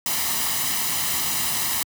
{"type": "noise with comb filter", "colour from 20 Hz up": "white", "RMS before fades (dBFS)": -24, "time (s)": [0.06, 1.83], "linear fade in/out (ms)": 2, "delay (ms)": 1, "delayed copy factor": 0.6, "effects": ["high-pass 80 Hz 12 dB/octave"]}